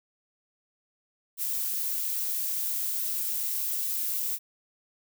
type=noise; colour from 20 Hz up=violet; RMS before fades=-30 dBFS; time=1.37-4.39 s; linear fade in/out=50 ms; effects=none